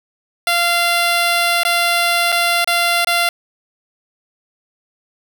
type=tone with dropouts; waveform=10% pulse; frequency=691 Hz; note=F5; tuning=19 cents flat; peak=-5 dBFS; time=0.47-3.29 s; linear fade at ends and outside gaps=2 ms; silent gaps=1.634-1.65 / 2.32-2.324 / 2.645-2.674 / 3.047-3.071 s; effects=none